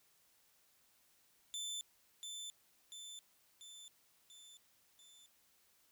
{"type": "tone with echo", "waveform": "25% pulse", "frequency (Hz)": 3530, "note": "A7", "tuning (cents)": 5, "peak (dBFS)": -37, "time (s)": [1.54, 1.81], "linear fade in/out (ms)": 0, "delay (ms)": 690, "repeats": 5, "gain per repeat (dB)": -4, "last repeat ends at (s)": 5.26, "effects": ["white hiss -72 dBFS RMS until 5.91 s"]}